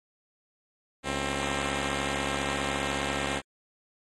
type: tone pair together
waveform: 5% pulse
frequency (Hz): 70 / 265.5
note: C#2 / C4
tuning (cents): +18 / +25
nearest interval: octave + major seventh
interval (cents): 2307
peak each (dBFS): -20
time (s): 1.03-3.42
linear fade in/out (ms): 50
effects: low-pass 11000 Hz 12 dB/octave + AAC 32 kbps